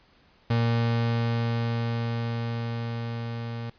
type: tone with level ramp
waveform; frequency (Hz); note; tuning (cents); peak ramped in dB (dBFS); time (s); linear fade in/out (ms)
35% pulse; 116.54; A#2; 0; -19 to -30; 0.5-3.7; 5
effects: pink hiss -60 dBFS RMS until 3.78 s + resampled to 11025 Hz